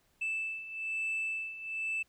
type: beating tone pair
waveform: sine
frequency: 2637 / 2638.1 Hz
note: E7 / E7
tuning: 0 / +1 cents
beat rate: 1.1 Hz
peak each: -37 / -33 dBFS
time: 0.21-2.03 s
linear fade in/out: 10 ms
effects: tanh soft clip ceiling -29 dBFS + pink hiss -71 dBFS RMS until 2.08 s